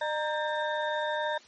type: tone cluster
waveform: sine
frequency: 605 / 929 / 1591 / 1795 / 3657 Hz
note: D#5 / A#5 / G6 / A6 / A#7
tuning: -49 / -6 / +25 / +34 / -34 cents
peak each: -31 / -32 / -36 / -39 / -40 dBFS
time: 0.01-1.38 s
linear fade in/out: 5 ms
effects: white hiss -55 dBFS RMS until 1.47 s + MP3 32 kbps